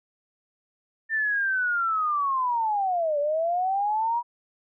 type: linear two-way sweep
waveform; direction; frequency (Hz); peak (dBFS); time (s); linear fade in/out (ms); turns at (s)
sine; down then up; 1800 to 570 to 967; -22; 1.09-4.23; 50; 3.19
effects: none